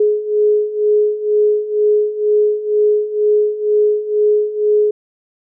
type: beating tone pair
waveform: sine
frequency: 419.4 / 421.5 Hz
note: G#4 / G#4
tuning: +17 / +26 cents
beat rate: 2.1 Hz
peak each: -17 / -13 dBFS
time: 0-4.91 s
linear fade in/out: 5 ms
effects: none